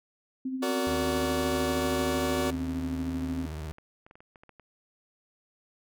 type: tone with tremolo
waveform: sine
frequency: 261.2 Hz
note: C4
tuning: 3 cents flat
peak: -28 dBFS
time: 0.45-3.46 s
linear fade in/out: 5 ms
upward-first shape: sine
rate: 13 Hz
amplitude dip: 45%
type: chord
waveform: sawtooth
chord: Gb augmented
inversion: none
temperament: just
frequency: 370 / 462.5 / 578.1 Hz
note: Gb4 / Bb4 / D5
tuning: 0 / -14 / -27 cents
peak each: -27 / -31 / -28 dBFS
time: 0.62-2.51 s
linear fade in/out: 10 ms
type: tone with vibrato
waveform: 30% pulse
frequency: 77.78 Hz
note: D#2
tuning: in tune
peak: -32 dBFS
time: 0.87-3.72 s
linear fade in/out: 0 ms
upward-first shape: triangle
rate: 17 Hz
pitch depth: 130 cents each way
type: clicks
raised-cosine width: 0.5 ms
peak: -36 dBFS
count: 12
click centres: 3.217 / 3.299 / 3.715 / 3.784 / 4.065 / 4.111 / 4.155 / 4.205 / 4.358 / 4.435 / 4.493 / 4.597 s
effects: none